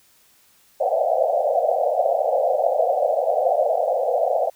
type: band-pass noise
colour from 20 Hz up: white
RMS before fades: -20 dBFS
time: 0.8-4.5 s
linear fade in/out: 10 ms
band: 500 to 750 Hz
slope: 96 dB/octave
effects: white hiss -57 dBFS RMS until 4.55 s